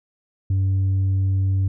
sine tone, 96 Hz, G2, 36 cents flat, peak -14 dBFS, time 0.5-1.68 s, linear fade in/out 5 ms, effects tanh soft clip ceiling -16 dBFS

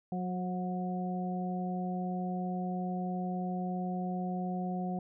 harmonic tone with a mistuned harmonic, 182.3 Hz, F#3, 25 cents flat, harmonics 1 / 2 / 3 / 4, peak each -33 / -43 / -46 / -39 dBFS, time 0.12-4.99 s, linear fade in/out 2 ms, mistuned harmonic 3, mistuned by -35 cents, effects none

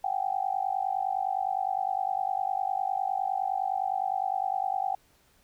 sine tone with amplitude modulation, 770 Hz, G5, 31 cents flat, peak -22 dBFS, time 0.04-4.95 s, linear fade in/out 5 ms, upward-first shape sine, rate 49.8 Hz, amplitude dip 100%, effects pink hiss -64 dBFS RMS until 5.43 s

